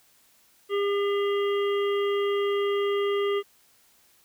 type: harmonic tone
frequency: 403.2 Hz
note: G4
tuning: 49 cents sharp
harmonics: 1 / 3 / 5 / 7 / 8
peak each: -23 / -33 / -37 / -40 / -41 dBFS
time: 0.69-3.43 s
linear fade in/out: 50 ms
effects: white hiss -61 dBFS RMS until 4.24 s